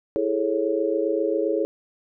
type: chord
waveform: sine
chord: A major seventh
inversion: second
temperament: just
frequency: 330 / 412.5 / 440 / 550 Hz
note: E4 / G#4 / A4 / C#5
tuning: +2 / -12 / 0 / -14 cents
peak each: -26 dBFS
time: 0.16-1.65 s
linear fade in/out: 0 ms
effects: none